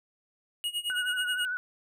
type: tone with tremolo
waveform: square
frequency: 2881 Hz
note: F#7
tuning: 47 cents flat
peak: -28 dBFS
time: 0.64-1.45 s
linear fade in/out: 0 ms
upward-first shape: sine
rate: 9.3 Hz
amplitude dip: 90%
type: tone with vibrato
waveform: sine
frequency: 1480 Hz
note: F#6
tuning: in tune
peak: -29 dBFS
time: 0.9-1.57 s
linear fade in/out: 0 ms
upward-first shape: sine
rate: 13 Hz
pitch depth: 39 cents each way
effects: none